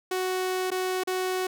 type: tone with dropouts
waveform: sawtooth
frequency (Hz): 370.8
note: F#4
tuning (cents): +4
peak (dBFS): -22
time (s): 0.11-1.47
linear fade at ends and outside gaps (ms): 5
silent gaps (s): 0.705-0.715 / 1.036-1.073
effects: none